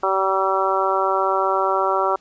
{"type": "harmonic tone", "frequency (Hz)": 191.8, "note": "G3", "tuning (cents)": -37, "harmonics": [2, 3, 4, 5, 6, 7], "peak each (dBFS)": [-24, -24, -24, -24, -24, -24], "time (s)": [0.03, 2.16], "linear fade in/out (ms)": 5, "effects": ["pink hiss -55 dBFS RMS until 2.2 s", "resampled to 16000 Hz"]}